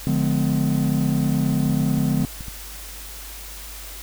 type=chord; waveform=triangle; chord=D diminished seventh; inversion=none; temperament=just; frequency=146.83 / 176.2 / 211.4 / 253.7 Hz; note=D3 / F3 / Ab3 / Cb4; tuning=0 / +16 / +31 / +47 cents; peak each=-20 / -23 / -22 / -22 dBFS; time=0.07-2.25 s; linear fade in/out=0 ms
type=clicks; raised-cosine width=5 ms; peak=-23 dBFS; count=8; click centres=1.532 / 1.659 / 1.699 / 1.815 / 1.983 / 2.206 / 2.408 / 2.483 s
effects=added 50 Hz sine -38 dBFS peak until 4.02 s + white hiss -38 dBFS RMS until 4.02 s

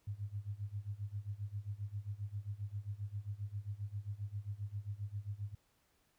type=tone with tremolo; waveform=sine; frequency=102.2 Hz; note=G#2; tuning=27 cents flat; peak=-36 dBFS; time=0.07-5.55 s; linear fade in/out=5 ms; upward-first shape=sine; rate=7.5 Hz; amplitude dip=90%; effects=pink hiss -75 dBFS RMS until 6.18 s

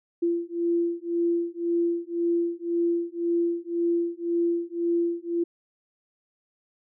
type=beating tone pair; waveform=sine; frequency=340.5 / 342.4 Hz; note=F4 / F4; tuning=-44 / -34 cents; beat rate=1.9 Hz; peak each=-26 dBFS; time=0.22-5.44 s; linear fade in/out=10 ms; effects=none

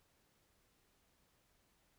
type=silence; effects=pink hiss -75 dBFS RMS until 1.98 s

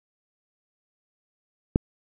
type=click; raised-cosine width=3 ms; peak=-5 dBFS; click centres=1.759 s; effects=none

